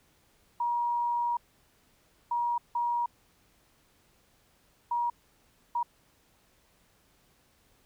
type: tone bursts at uneven times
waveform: sine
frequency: 953 Hz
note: A#5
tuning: 38 cents sharp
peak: -26 dBFS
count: 5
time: 0.6-1.37 / 2.31-2.58 / 2.75-3.06 / 4.91-5.1 / 5.75-5.83 s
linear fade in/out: 5 ms
effects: pink hiss -66 dBFS RMS until 7.85 s